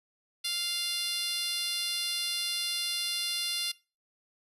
10% pulse tone with high-pass filter, 698.5 Hz, F5, in tune, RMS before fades -32 dBFS, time 0.44-3.72 s, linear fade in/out 10 ms, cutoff 3900 Hz, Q 1.4, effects noise-tail reverb RT60 0.3 s tail -21 dB re dry + resampled to 32000 Hz

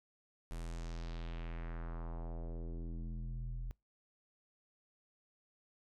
square tone with low-pass filter sweep, 41.82 Hz, E1, 26 cents sharp, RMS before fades -42 dBFS, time 0.51-3.71 s, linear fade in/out 0 ms, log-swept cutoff 11000 to 87 Hz, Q 1.8, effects noise-tail reverb RT60 0.2 s tail -24 dB re dry

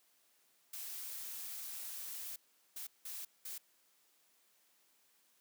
blue noise bursts at uneven times, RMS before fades -45 dBFS, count 4, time 0.73-2.36 / 2.76-2.87 / 3.05-3.25 / 3.45-3.58 s, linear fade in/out 5 ms, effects white hiss -72 dBFS RMS until 5.4 s + high-pass 200 Hz 12 dB/octave

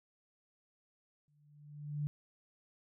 sine tone with exponential growth, 147.4 Hz, D3, 7 cents sharp, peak -31 dBFS, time 1.28-2.07 s, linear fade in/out 0 ms, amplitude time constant 170 ms, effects none

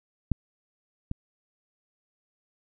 clicks, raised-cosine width 5 ms, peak -11 / -18 dBFS, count 2, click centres 0.317 / 1.114 s, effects none

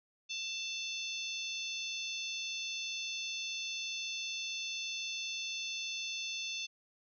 harmonic tone with a mistuned harmonic, 881 Hz, A5, 2 cents sharp, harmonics 3 / 4 / 5 / 6 / 7, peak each -41 / -41 / -46 / -49 / -45 dBFS, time 0.29-6.67 s, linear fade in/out 20 ms, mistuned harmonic 3, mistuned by +19 cents, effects none

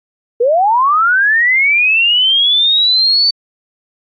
sine linear sweep, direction up, 450.2 to 4564 Hz, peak -8 dBFS, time 0.4-3.31 s, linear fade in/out 10 ms, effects AAC 64 kbps

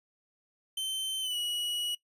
45% pulse tone with pitch glide, 3092 to 2920 Hz, G7 to F#7, -24 to -24 cents, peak -31 dBFS, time 0.77-1.95 s, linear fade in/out 5 ms, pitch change -100 cents, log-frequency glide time 1.21-1.37 s, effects noise-tail reverb RT60 0.1 s tail -19 dB re dry + resampled to 32000 Hz

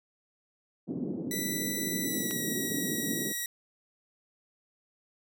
pink band-pass noise, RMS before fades -35 dBFS, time 0.87-3.33 s, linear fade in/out 20 ms, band 190 to 370 Hz, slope 24 dB/octave
5% pulse tone with pitch glide, 1975.5 to 1918.2 Hz, B6 to A#6, 0 to +49 cents, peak -22 dBFS, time 1.31-3.46 s, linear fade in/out 2 ms, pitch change -51 cents, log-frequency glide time 2.03-2.42 s
click, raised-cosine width 0.2 ms, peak -21 dBFS, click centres 2.31 s
effects none

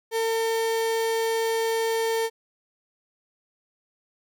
35% pulse tone, 452.2 Hz, A4, 47 cents sharp, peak -21 dBFS, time 0.11-2.3 s, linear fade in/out 50 ms, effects none

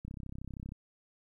click train, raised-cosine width 5 ms, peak -30 dBFS, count 23, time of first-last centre 0.05-0.721 s, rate 32.8 Hz, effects 12-bit

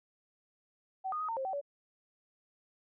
sine tone with pitch steps, 761 / 1231 / 1256 / 911 / 532 / 765 / 569 Hz, F#5 / D#6 / D#6 / A#5 / C5 / G5 / C#5, +48 / -19 / +16 / -40 / +29 / -42 / +45 cents, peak -33 dBFS, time 1.04-1.614 s, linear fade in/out 20 ms, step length 82 ms, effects none

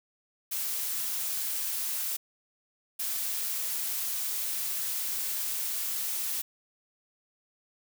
blue noise bursts at uneven times, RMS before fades -32 dBFS, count 2, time 0.51-2.17 / 2.99-6.42 s, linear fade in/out 10 ms, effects none

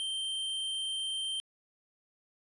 square tone, 3136 Hz, G7, in tune, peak -33 dBFS, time 0-1.4 s, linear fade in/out 0 ms, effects resampled to 24000 Hz

